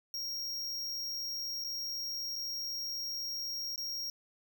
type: tone with dropouts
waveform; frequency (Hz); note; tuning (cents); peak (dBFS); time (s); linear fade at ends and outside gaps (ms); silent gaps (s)
square; 5588; F8; 0; -36; 0.14-4.1; 1; 1.64-1.646 / 2.357-2.361 / 3.76-3.778
effects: none